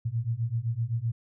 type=beating tone pair; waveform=sine; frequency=111.8 / 119.6 Hz; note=A2 / A#2; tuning=+28 / +45 cents; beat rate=7.8 Hz; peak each=-30 / -29 dBFS; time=0.05-1.12 s; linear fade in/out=10 ms; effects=none